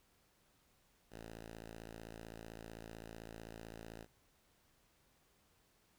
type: tone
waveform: 5% pulse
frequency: 55.7 Hz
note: A1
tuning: 22 cents sharp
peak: -38 dBFS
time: 1.1-4.07 s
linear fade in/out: 50 ms
effects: pink hiss -73 dBFS RMS until 5.98 s